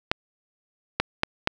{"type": "clicks", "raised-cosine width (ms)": 0.3, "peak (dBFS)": -4, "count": 4, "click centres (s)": [0.115, 1, 1.234, 1.474], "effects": []}